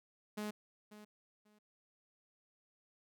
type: tone with echo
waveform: sawtooth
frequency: 210.6 Hz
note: G#3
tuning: 24 cents sharp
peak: -35 dBFS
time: 0.37-0.51 s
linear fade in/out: 10 ms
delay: 540 ms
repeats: 2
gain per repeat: -14 dB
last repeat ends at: 1.59 s
effects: none